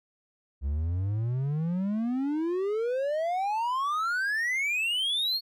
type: exponential sweep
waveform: triangle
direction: up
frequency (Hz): 66.5 to 4395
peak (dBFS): -24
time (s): 0.61-5.41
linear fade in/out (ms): 50
effects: none